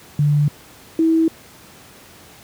sine tone pair in turn, 146.83 / 324.5 Hz, D3 / E4, 0 / -27 cents, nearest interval octave + major second, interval 1373 cents, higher second, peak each -12 dBFS, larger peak neither, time 0.19-0.48 / 0.99-1.28 s, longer neither, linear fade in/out 2 ms, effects pink hiss -44 dBFS RMS until 2.43 s + high-pass 80 Hz 12 dB/octave

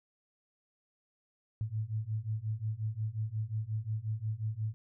sine beating tone pair, 106.2 / 111.8 Hz, G#2 / A2, +39 / +28 cents, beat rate 5.6 Hz, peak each -36 / -35 dBFS, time 1.61-4.74 s, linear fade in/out 0 ms, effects none

